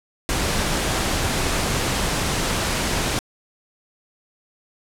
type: noise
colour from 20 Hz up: pink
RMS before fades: -22 dBFS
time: 0.29-3.19 s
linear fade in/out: 0 ms
effects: low-pass 10000 Hz 12 dB/octave